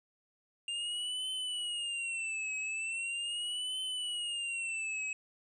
square tone with vibrato, 2794 Hz, F7, in tune, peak -35 dBFS, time 0.68-5.13 s, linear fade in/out 2 ms, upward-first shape triangle, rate 0.4 Hz, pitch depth 160 cents each way, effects resampled to 22050 Hz

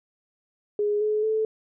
sine tone with pitch steps, 415.3 / 426 / 437 Hz, G#4 / G#4 / A4, 0 / +44 / -12 cents, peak -21 dBFS, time 0.79-1.45 s, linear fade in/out 2 ms, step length 220 ms, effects none

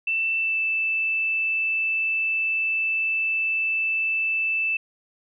sine tone with pitch glide, 2664 to 2641 Hz, E7 to E7, +18 to +3 cents, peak -21 dBFS, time 0.07-4.77 s, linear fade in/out 5 ms, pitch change -15 cents, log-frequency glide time 0.39-0.58 s, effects none

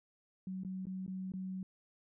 sine tone with dropouts, 187.7 Hz, F#3, 25 cents sharp, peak -38 dBFS, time 0.47-1.63 s, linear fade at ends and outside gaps 2 ms, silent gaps 0.635-0.648 / 0.855-0.868 / 1.064-1.078 / 1.32-1.337 s, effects none

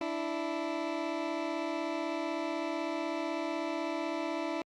20% pulse tone pair together, 293.7 / 329.7 Hz, D4 / E4, 0 / 0 cents, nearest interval major second, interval 200 cents, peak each -32 / -29 dBFS, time 0.01-4.62 s, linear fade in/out 2 ms, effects low-pass 4000 Hz 12 dB/octave + Opus 48 kbps

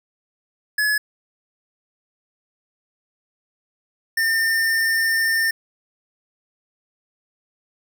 square tone pair in turn, 1701 / 1806.4 Hz, G#6 / A6, +41 / +45 cents, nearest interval minor second, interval 104 cents, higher second, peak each -18 dBFS, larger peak neither, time 0.78-0.98 / 4.17-5.51 s, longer second, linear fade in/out 5 ms, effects none

